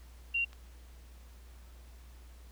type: tone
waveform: sine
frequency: 2762 Hz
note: F7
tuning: 20 cents flat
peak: -28 dBFS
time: 0.34-0.45 s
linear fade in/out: 10 ms
type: click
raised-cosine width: 0.2 ms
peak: -35 dBFS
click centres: 0.531 s
effects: added 60 Hz sine -50 dBFS peak until 2.51 s + pink hiss -62 dBFS RMS until 2.51 s